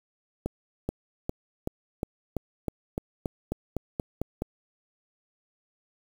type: accelerating click train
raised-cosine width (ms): 2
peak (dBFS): -15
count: 14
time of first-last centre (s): 0.46-4.421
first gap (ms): 430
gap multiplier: 0.94
effects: 7-bit